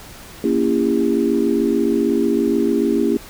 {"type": "chord", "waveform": "sine", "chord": "A# diminished seventh", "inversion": "none", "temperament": "just", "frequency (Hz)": [233.1, 279.7, 335.6, 402.8], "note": ["A#3", "C#4", "E4", "G4"], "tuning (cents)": [0, 16, 31, 47], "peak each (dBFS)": -20, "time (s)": [0.44, 3.17], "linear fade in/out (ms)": 2, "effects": ["pink hiss -39 dBFS RMS until 3.29 s"]}